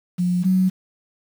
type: tone pair in turn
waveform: sine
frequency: 178.5 / 186.22 Hz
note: F3 / F#3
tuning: +38 / +11 cents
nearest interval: minor second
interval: 73 cents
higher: second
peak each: -17 / -14 dBFS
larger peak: second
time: 0.18-0.44 / 0.44-0.7 s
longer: neither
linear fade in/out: 20 ms
effects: 7-bit